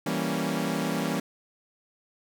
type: chord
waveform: sawtooth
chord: E diminished seventh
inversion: none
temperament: equal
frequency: 164.81 / 196 / 233.1 / 277.2 Hz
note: E3 / G3 / Bb3 / Db4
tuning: 0 / 0 / 0 / 0 cents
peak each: -28 dBFS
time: 0.06-1.2 s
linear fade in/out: 5 ms
effects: none